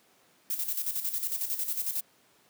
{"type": "noise with tremolo", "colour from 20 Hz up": "violet", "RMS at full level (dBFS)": -30, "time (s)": [0.5, 2.01], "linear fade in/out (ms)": 5, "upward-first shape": "square", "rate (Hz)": 11, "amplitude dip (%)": 60, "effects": ["pink hiss -63 dBFS RMS until 2.49 s", "high-pass 200 Hz 12 dB/octave"]}